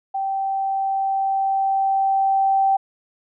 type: tone with level ramp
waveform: sine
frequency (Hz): 778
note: G5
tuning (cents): -13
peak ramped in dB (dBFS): -21 to -14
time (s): 0.14-2.77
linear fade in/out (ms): 10
effects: none